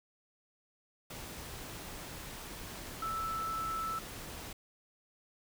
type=tone in noise; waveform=sine; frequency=1318.5 Hz; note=E6; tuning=in tune; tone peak=-34 dBFS; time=3.02-3.99 s; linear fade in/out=5 ms; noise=pink; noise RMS=-45 dBFS; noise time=1.1-4.53 s; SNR=+8 dB; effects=none